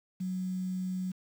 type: tone with quantisation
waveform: sine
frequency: 185 Hz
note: F#3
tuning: in tune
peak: -31 dBFS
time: 0.2-1.12 s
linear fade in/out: 10 ms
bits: 9
effects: none